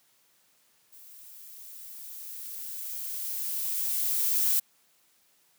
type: noise with level ramp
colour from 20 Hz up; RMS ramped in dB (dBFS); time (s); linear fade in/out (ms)
violet; -51 to -24; 0.92-4.6; 10
effects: white hiss -66 dBFS RMS until 5.58 s + high-pass 100 Hz 12 dB/octave